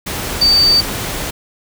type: tone in noise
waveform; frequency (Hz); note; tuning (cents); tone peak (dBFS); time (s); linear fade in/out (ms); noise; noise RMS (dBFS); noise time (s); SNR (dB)
sine; 4610; D8; -33; -8; 0.41-0.81; 10; pink; -22; 0.06-1.31; +11
effects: none